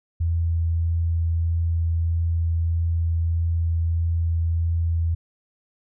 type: tone with vibrato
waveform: sine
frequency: 83.3 Hz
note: E2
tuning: 19 cents sharp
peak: -19 dBFS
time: 0.2-5.15 s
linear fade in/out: 10 ms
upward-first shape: triangle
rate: 1.6 Hz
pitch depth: 9 cents each way
effects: none